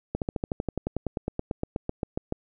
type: slowing click train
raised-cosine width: 2 ms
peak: -14 dBFS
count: 22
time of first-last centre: 0.15-2.324 s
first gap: 68 ms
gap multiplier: 1.04
effects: none